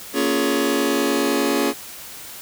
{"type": "chord", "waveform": "sawtooth", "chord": "Bb minor seventh", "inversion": "none", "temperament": "just", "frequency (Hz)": [233.1, 279.7, 349.6, 419.5], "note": ["Bb3", "Db4", "F4", "Ab4"], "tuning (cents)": [0, 16, 2, 17], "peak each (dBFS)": [-22, -17, -20, -19], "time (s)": [0.13, 1.74], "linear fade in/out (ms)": 50, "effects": ["white hiss -37 dBFS RMS until 2.41 s"]}